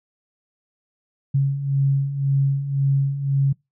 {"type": "beating tone pair", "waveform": "sine", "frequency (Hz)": [136.6, 138.5], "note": ["C#3", "C#3"], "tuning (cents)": [-25, -1], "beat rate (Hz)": 1.9, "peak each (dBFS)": [-24, -18], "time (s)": [1.34, 3.53], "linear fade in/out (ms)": 10, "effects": ["noise-tail reverb RT60 0.2 s tail -25 dB re dry"]}